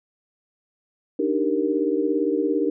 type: chord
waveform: sine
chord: Eb major seventh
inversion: third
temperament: equal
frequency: 293.7 / 311.1 / 392 / 466.2 Hz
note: D4 / Eb4 / G4 / Bb4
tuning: 0 / 0 / 0 / 0 cents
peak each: -25 dBFS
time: 1.19-2.7 s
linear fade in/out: 5 ms
effects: none